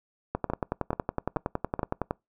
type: two click trains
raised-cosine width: 1 ms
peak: -14 / -13 dBFS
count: 4 / 20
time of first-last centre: 0.5-1.793 / 0.35-2.109 s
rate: 2.32 / 10.8 Hz
effects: noise-tail reverb RT60 0.2 s tail -25 dB re dry